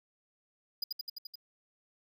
square tone with echo, 4916 Hz, D#8, 22 cents flat, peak -31 dBFS, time 0.82-0.84 s, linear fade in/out 5 ms, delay 86 ms, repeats 6, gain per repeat -2 dB, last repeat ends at 1.356 s, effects none

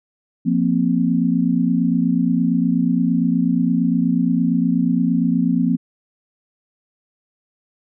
sine chord, F suspended fourth, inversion none, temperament equal, 174.61 / 233.1 / 261.6 Hz, F3 / Bb3 / C4, 0 / 0 / 0 cents, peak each -19 dBFS, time 0.45-5.77 s, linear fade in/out 20 ms, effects none

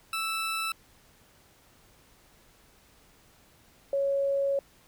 20% pulse / sine tone pair in turn, 1318.5 / 554.4 Hz, E6 / C#5, 0 / 0 cents, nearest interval octave + minor third, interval 1500 cents, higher first, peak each -24 / -24 dBFS, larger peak neither, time 0.13-0.72 / 3.93-4.59 s, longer second, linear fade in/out 2 ms, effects pink hiss -60 dBFS RMS until 4.87 s

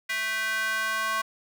square tone with high-pass filter sweep, 220 Hz, A3, in tune, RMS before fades -28 dBFS, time 0.09-1.22 s, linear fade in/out 10 ms, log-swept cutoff 1900 to 1200 Hz, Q 3.7, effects none

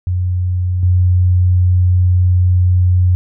sine tone with level steps, 90.4 Hz, F#2, 40 cents flat, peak -13 / -8 dBFS, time 0.07-3.15 s, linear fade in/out 0 ms, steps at 0.83 s, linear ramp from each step 2 ms, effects none

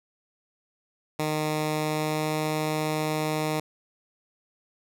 10% pulse tone with pitch glide, 153.7 to 154.59 Hz, D#3 to D#3, -21 to -11 cents, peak -17 dBFS, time 1.19-3.6 s, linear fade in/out 5 ms, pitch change +10 cents, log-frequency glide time 1.84-2.32 s, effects none

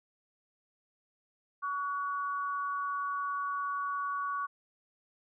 sine tone pair together, 1129.3 / 1460 Hz, C#6 / F#6, +32 / -24 cents, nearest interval major third, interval 444 cents, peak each -32 / -39 dBFS, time 1.62-4.47 s, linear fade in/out 20 ms, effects none

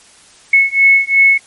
sine beating tone pair, 2194 / 2196.8 Hz, C#7 / C#7, -18 / -16 cents, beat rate 2.8 Hz, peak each -10 dBFS, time 0.53-1.38 s, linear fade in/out 5 ms, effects white hiss -44 dBFS RMS until 1.46 s + MP3 48 kbps

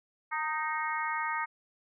harmonic tone with a mistuned harmonic, 311.1 Hz, D#4, in tune, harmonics 3 / 4 / 5 / 6 / 7, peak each -34 / -35 / -40 / -37 / -38 dBFS, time 0.31-1.46 s, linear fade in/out 20 ms, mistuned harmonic 3, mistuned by -25 cents, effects none

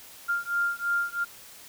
sine beating tone pair, 1396.9 / 1399.9 Hz, F6 / F6, 0 / +4 cents, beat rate 3 Hz, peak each -28 dBFS, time 0.28-1.25 s, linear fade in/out 20 ms, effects white hiss -48 dBFS RMS until 1.68 s

